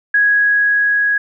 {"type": "tone with level ramp", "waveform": "sine", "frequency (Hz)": 1661.2, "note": "G#6", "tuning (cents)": 0, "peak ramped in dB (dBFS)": [-9, -12], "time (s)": [0.14, 1.18], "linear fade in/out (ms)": 5, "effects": []}